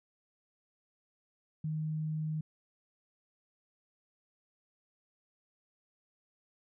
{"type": "tone", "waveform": "sine", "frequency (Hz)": 155.56, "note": "D#3", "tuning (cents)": 0, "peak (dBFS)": -32, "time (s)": [1.64, 2.41], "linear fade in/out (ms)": 5, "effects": []}